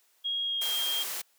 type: tone with pitch glide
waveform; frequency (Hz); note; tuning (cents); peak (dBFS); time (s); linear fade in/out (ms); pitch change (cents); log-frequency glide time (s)
sine; 3278 to 3218; G#7 to G7; -23 to +45; -28; 0.24-1.04; 20; -32; 0.44-0.73
type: noise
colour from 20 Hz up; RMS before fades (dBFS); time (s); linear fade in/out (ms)
white; -35; 0.61-1.22; 10
effects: white hiss -67 dBFS RMS until 1.38 s + high-pass 400 Hz 12 dB/octave